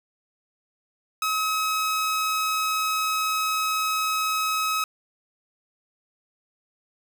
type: tone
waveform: sawtooth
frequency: 1278 Hz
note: D#6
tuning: 46 cents sharp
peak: -19 dBFS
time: 1.22-4.84 s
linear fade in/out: 2 ms
effects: none